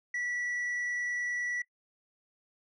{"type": "tone with frequency modulation", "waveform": "sine", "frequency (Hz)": 1950, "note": "B6", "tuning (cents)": -23, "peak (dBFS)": -28, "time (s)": [0.14, 1.62], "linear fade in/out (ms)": 5, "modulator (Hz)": 29.8, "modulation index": 0.37, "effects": ["noise-tail reverb RT60 0.1 s tail -21 dB re dry", "tanh soft clip ceiling -30 dBFS"]}